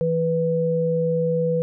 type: tone pair together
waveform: sine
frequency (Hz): 164.05 / 493.3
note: E3 / B4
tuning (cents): -8 / -2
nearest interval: octave + perfect fifth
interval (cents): 1906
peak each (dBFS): -23 / -20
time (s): 0.01-1.62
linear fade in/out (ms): 0
effects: none